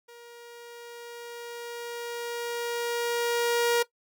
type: tone with level ramp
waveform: sawtooth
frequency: 473.6 Hz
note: A#4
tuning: 27 cents sharp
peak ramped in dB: -43 to -17 dBFS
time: 0.08-3.83 s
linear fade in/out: 10 ms
effects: noise-tail reverb RT60 0.1 s tail -18 dB re dry